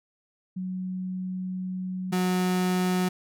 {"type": "tone pair in turn", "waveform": ["sine", "35% pulse"], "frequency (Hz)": [185, 182.66], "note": ["F#3", "F#3"], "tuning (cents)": [0, -22], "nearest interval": "unison", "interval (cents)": 22, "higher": "first", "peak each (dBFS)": [-29, -21], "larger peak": "second", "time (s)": [[0.56, 2.12], [2.12, 3.09]], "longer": "first", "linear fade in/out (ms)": 10, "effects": []}